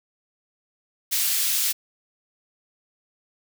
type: high-pass noise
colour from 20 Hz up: white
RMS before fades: -23 dBFS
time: 1.11-1.73 s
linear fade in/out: 20 ms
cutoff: 2500 Hz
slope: 12 dB/octave
effects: none